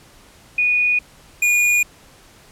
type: tone pair in turn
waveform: sine / square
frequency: 2464 / 2440 Hz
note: D#7 / D#7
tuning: -17 / -34 cents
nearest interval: unison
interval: 17 cents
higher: first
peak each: -14 dBFS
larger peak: neither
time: 0.58-0.99 / 1.42-1.83 s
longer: neither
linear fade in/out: 5 ms
effects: pink hiss -48 dBFS RMS until 2.51 s + low-pass 12000 Hz 12 dB/octave